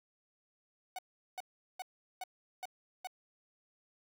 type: tone bursts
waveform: 45% pulse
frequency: 742 Hz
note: F#5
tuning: 5 cents sharp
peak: -39 dBFS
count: 6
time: 0.96-3.072 s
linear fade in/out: 2 ms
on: 27 ms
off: 390 ms
effects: none